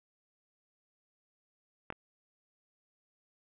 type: clicks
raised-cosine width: 0.5 ms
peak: -21 / -29 dBFS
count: 2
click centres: 1.903 / 1.925 s
effects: resampled to 8000 Hz + 9-bit